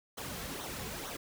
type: noise with flanger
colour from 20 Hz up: pink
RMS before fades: -41 dBFS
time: 0.17-1.17 s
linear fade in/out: 10 ms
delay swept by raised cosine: 0.4 to 3.4 ms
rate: 2.2 Hz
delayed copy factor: -0.65
effects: none